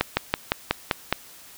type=slowing click train; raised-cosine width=0.3 ms; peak=-3 dBFS; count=7; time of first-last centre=0.01-1.126 s; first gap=160 ms; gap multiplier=1.06; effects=white hiss -47 dBFS RMS until 1.57 s